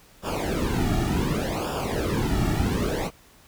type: noise with flanger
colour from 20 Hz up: brown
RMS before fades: -25 dBFS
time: 0.22-3.11 s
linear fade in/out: 50 ms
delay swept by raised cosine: 0.48 to 1.98 ms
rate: 0.67 Hz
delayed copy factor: -0.9
effects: pink hiss -54 dBFS RMS until 3.47 s